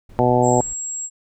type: noise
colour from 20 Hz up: brown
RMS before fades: -41 dBFS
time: 0.09-0.74 s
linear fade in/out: 5 ms
type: harmonic tone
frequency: 123.47 Hz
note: B2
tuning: in tune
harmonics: 1 / 2 / 3 / 4 / 5 / 6 / 7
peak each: -21 / -21 / -21 / -21 / -21 / -21 / -21 dBFS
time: 0.19-0.61 s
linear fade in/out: 0 ms
type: tone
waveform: sine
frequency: 7610 Hz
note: A#8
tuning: 35 cents sharp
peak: -25 dBFS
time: 0.42-1.1 s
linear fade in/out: 50 ms
effects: none